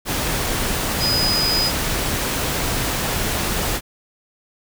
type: tone in noise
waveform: sine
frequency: 4978 Hz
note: D#8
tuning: in tune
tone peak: -18 dBFS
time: 0.99-1.72 s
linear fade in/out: 50 ms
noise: pink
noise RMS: -22 dBFS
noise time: 0.05-3.81 s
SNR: +1 dB
effects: none